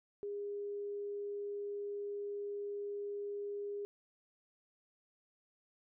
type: tone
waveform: sine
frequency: 407.4 Hz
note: G#4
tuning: 33 cents flat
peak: -38 dBFS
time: 0.23-3.85 s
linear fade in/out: 0 ms
effects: none